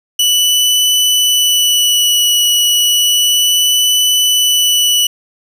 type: tone with vibrato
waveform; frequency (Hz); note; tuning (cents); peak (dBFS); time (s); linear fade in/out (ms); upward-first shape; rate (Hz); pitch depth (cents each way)
sawtooth; 2960; F#7; 0; -6; 0.19-5.07; 5; sine; 0.32; 14
effects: none